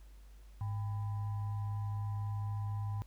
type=tone with frequency modulation; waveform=sine; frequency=103.83 Hz; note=G#2; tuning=in tune; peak=-34 dBFS; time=0.61-3.02 s; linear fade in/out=0 ms; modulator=896 Hz; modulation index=0.26; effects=added 50 Hz sine -52 dBFS peak until 3.06 s + pink hiss -68 dBFS RMS until 3.06 s